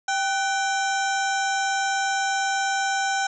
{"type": "harmonic tone with a mistuned harmonic", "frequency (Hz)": 784, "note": "G5", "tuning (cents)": 0, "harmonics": [1, 2, 3, 4, 5, 7, 8, 9, 10], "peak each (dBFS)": [-24, -26, -37, -37, -36, -36, -37, -36, -48], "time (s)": [0.08, 3.27], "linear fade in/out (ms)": 5, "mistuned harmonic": 2, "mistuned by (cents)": -77, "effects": []}